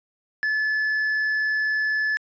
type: tone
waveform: triangle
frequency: 1728 Hz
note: A6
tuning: 32 cents flat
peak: -19 dBFS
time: 0.43-2.17 s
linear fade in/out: 0 ms
effects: resampled to 16000 Hz